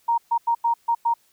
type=tone bursts at uneven times; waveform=sine; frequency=933 Hz; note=A#5; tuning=1 cent sharp; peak=-17 dBFS; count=6; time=0.08-0.18 / 0.31-0.38 / 0.47-0.55 / 0.64-0.74 / 0.88-0.95 / 1.05-1.14 s; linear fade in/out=10 ms; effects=white hiss -62 dBFS RMS until 1.32 s